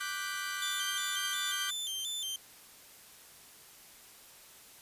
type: chord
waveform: sawtooth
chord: G major seventh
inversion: second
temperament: equal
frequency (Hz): 1174.7 / 1480 / 1568 / 1975.5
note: D6 / F#6 / G6 / B6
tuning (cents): 0 / 0 / 0 / 0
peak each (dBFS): -37 / -37 / -36 / -40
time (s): 0-1.71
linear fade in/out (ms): 10
type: tone with vibrato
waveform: sawtooth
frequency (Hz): 3332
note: G#7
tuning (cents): +5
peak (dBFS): -32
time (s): 0.62-2.36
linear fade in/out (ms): 2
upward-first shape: square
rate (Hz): 2.8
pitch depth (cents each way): 98
effects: white hiss -55 dBFS RMS until 4.81 s + resampled to 32000 Hz